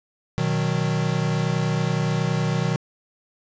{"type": "chord", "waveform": "square", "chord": "B major", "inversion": "none", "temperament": "equal", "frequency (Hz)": [123.47, 155.56, 185], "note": ["B2", "D#3", "F#3"], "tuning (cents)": [0, 0, 0], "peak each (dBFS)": [-26, -24, -28], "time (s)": [0.38, 2.76], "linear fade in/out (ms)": 0, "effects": ["resampled to 16000 Hz", "9-bit"]}